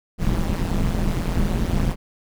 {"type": "noise with amplitude modulation", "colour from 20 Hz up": "brown", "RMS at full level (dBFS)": -17, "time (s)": [0.18, 1.96], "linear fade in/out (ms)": 50, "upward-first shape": "sine", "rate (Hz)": 172, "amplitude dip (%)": 95, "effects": []}